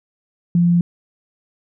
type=tone; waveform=sine; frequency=173.1 Hz; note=F3; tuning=15 cents flat; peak=-11 dBFS; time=0.55-0.81 s; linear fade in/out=2 ms; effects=none